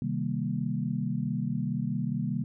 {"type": "chord", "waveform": "sine", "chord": "C minor seventh", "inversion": "none", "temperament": "equal", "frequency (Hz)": [130.81, 155.56, 196, 233.1], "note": ["C3", "Eb3", "G3", "Bb3"], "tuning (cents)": [0, 0, 0, 0], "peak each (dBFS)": -33, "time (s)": [0.02, 2.44], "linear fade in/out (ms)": 2, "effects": []}